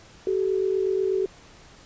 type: tone pair together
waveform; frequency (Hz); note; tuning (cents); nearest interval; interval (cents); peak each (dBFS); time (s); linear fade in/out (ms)
sine; 380.6 / 428.8; F#4 / A4; +49 / -45; major second; 206; -22 / -27; 0.27-1.26; 2
effects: pink hiss -50 dBFS RMS until 1.85 s + resampled to 16000 Hz